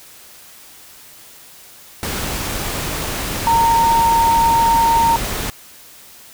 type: tone in noise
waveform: sine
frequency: 920 Hz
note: A#5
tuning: 23 cents flat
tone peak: -11 dBFS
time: 3.47-5.16 s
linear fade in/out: 0 ms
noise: pink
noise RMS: -23 dBFS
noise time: 2.03-5.5 s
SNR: +9 dB
effects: white hiss -42 dBFS RMS until 6.33 s